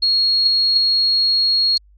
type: tone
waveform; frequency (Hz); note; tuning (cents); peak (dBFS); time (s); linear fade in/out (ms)
sine; 4300; C8; +47; -13; 0.02-1.78; 10
effects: added 50 Hz sine -47 dBFS peak until 1.97 s + AAC 48 kbps